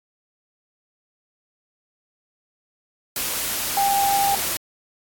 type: tone in noise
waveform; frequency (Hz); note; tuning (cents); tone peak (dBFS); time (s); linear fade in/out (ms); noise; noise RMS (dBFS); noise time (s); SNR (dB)
sine; 796; G5; +26; -17; 3.77-4.35; 2; white; -25; 3.16-4.57; +5
effects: AAC 64 kbps